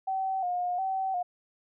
sine tone with vibrato, 740 Hz, F#5, in tune, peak -27 dBFS, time 0.07-1.23 s, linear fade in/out 10 ms, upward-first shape square, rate 1.4 Hz, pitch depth 59 cents each way, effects none

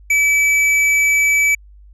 triangle tone with hard clipping, 2300 Hz, D7, 37 cents flat, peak -13 dBFS, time 0.1-1.55 s, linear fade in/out 5 ms, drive 12 dB, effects added 50 Hz sine -40 dBFS peak until 1.93 s + resampled to 32000 Hz

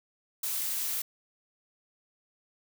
blue noise, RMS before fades -32 dBFS, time 0.43-1.02 s, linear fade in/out 5 ms, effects none

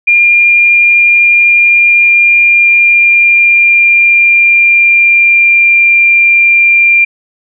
sine tone with pitch glide, 2404 to 2383 Hz, D7 to D7, +40 to +25 cents, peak -3 dBFS, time 0.07-7.05 s, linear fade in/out 10 ms, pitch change -15 cents, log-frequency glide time 1.58-5.93 s, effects none

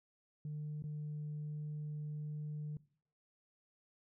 sine tone with dropouts, 150.1 Hz, D3, 38 cents sharp, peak -38 dBFS, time 0.45-2.77 s, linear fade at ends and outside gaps 2 ms, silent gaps 0.823-0.839 s, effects noise-tail reverb RT60 0.5 s tail -20 dB re dry + tanh soft clip ceiling -37 dBFS

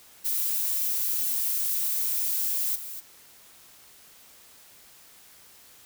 violet noise with level steps, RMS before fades -27 / -38 dBFS, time 0.24-3.01 s, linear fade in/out 20 ms, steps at 2.75 s, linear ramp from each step 10 ms, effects white hiss -53 dBFS RMS until 5.85 s

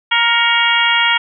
harmonic tone with a mistuned harmonic, 468.9 Hz, A#4, 10 cents sharp, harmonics 2 / 3 / 4 / 5 / 6 / 7, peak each -18 / -18 / -18 / -18 / -18 / -18 dBFS, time 0.11-1.18 s, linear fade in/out 10 ms, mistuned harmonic 5, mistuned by -75 cents, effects none

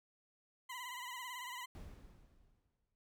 20% pulse tone with vibrato, 997 Hz, B5, 16 cents sharp, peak -39 dBFS, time 0.69-1.66 s, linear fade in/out 10 ms, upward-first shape sine, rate 18 Hz, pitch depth 68 cents each way
brown noise with exponential decay, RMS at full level -47 dBFS, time 1.75-2.95 s, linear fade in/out 0 ms, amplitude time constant 260 ms
effects none

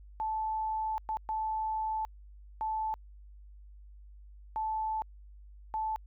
sine tone bursts at uneven times, 874 Hz, A5, 12 cents flat, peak -30 dBFS, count 6, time 0.2-0.98 / 1.09-1.17 / 1.29-2.05 / 2.61-2.94 / 4.56-5.02 / 5.74-5.96 s, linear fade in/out 0 ms, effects added 50 Hz sine -49 dBFS peak until 6.06 s

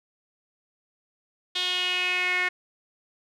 sawtooth tone with band-pass filter sweep, 362.6 Hz, F#4, 35 cents flat, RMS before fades -26 dBFS, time 1.55-2.49 s, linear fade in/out 10 ms, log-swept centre 3500 to 2000 Hz, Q 5.2, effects none

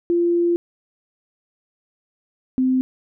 sine tone pair in turn, 344.7 / 258.2 Hz, F4 / C4, -23 / -23 cents, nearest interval perfect fourth, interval 500 cents, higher first, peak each -15 dBFS, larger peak neither, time 0.1-0.56 / 2.58-2.81 s, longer first, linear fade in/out 0 ms, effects none

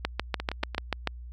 two click trains, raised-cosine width 0.3 ms, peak -10 / -16 dBFS, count 8 / 4, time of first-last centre 0.05-1.073 / 0.4-0.747 s, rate 6.84 / 8.64 Hz, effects added 60 Hz sine -39 dBFS peak until 1.32 s

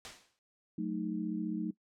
white noise with exponential decay, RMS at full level -40 dBFS, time 0.05-0.39 s, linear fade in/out 0 ms, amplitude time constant 72 ms
sine chord, D# diminished, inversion first, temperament equal, 185 / 220 / 311.1 Hz, F#3 / A3 / D#4, 0 / 0 / 0 cents, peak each -37 dBFS, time 0.78-1.71 s, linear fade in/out 5 ms
effects noise-tail reverb RT60 0.1 s tail -19 dB re dry + low-pass 6000 Hz 12 dB/octave

